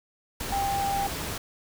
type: tone in noise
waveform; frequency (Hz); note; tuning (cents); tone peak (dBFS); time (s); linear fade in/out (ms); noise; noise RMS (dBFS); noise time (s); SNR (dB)
sine; 794; G5; +22; -25; 0.52-1.07; 5; pink; -33; 0.4-1.38; +5
effects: none